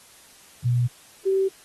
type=tone pair in turn; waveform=sine; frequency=121.8 / 385.4 Hz; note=B2 / G4; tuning=-24 / -29 cents; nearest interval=octave + minor sixth; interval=1995 cents; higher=second; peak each=-18 dBFS; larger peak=neither; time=0.64-0.88 / 1.25-1.49 s; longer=neither; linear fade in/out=20 ms; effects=white hiss -51 dBFS RMS until 1.64 s + AAC 32 kbps